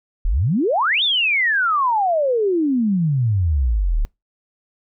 sine exponential two-way sweep, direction up then down, 34.07 to 3699 to 34.07 Hz, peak -15 dBFS, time 0.25-4.05 s, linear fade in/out 0 ms, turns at 1.03 s, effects noise-tail reverb RT60 0.2 s tail -25 dB re dry

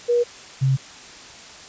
sine tone pair in turn, 480 / 133.61 Hz, B4 / C3, -49 / +37 cents, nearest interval octave + minor seventh, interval 2214 cents, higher first, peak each -15 / -15 dBFS, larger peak neither, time 0.08-0.24 / 0.61-0.77 s, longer neither, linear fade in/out 20 ms, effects white hiss -41 dBFS RMS until 1.68 s + resampled to 16000 Hz

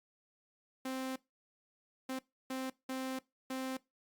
sawtooth tone bursts at uneven times, 261.6 Hz, C4, in tune, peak -33 dBFS, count 5, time 0.85-1.16 / 2.09-2.19 / 2.5-2.7 / 2.89-3.19 / 3.5-3.77 s, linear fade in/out 5 ms, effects noise-tail reverb RT60 0.2 s tail -20 dB re dry + Opus 48 kbps

